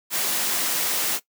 white noise, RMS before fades -24 dBFS, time 0.1-1.2 s, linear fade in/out 50 ms, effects noise-tail reverb RT60 0.1 s tail -18 dB re dry + high-pass 200 Hz 12 dB/octave

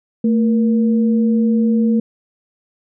sine tone pair together, 223.9 / 474.4 Hz, A3 / A#4, +30 / +30 cents, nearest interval octave + minor second, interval 1300 cents, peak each -12 / -23 dBFS, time 0.24-2 s, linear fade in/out 5 ms, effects none

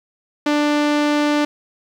sawtooth tone, 295.3 Hz, D4, 10 cents sharp, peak -11 dBFS, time 0.46-1.45 s, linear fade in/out 5 ms, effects low-pass 5000 Hz 12 dB/octave + 8-bit

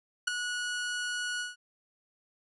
sawtooth tone with ADSR envelope, 1463 Hz, F#6, 20 cents flat, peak -18 dBFS, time 0.27-1.56 s, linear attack 10 ms, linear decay 4 ms, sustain -10 dB, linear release 160 ms, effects resampled to 24000 Hz

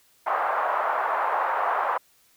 white band-pass noise, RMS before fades -25 dBFS, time 0.26-1.98 s, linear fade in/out 10 ms, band 650 to 1200 Hz, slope 24 dB/octave, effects white hiss -61 dBFS RMS until 2.36 s

